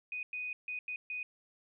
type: tone bursts at uneven times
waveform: sine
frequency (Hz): 2489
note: D#7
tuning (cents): 0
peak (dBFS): -36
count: 5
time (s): 0.12-0.23 / 0.33-0.53 / 0.68-0.79 / 0.88-0.96 / 1.1-1.23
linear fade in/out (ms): 2
effects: none